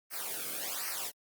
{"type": "noise with flanger", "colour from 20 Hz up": "white", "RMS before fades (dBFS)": -37, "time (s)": [0.1, 1.12], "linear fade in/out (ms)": 50, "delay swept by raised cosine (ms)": [0.27, 1.1], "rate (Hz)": 1.3, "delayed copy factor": -1, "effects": ["Opus 32 kbps"]}